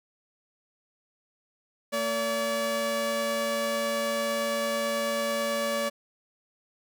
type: tone pair together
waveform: sawtooth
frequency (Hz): 227.4 / 573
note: A#3 / D5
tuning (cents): -43 / -43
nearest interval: octave + major third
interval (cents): 1600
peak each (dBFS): -30 / -23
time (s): 1.92-5.9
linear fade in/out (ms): 20
effects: none